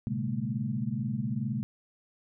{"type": "tone cluster", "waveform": "sine", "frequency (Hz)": [114, 130, 148.5, 205.8, 228], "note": ["A#2", "C3", "D3", "G#3", "A#3"], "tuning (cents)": [-38, -11, 20, -16, -38], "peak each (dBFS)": [-39, -33, -39, -34, -35], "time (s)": [0.07, 1.63], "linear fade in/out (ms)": 0, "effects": []}